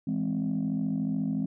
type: chord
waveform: sine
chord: E augmented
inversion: none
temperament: equal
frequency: 164.81 / 207.7 / 261.6 Hz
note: E3 / G#3 / B#3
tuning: 0 / 0 / 0 cents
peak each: -31 / -29 / -29 dBFS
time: 0.07-1.46 s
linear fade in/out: 5 ms
effects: tanh soft clip ceiling -21 dBFS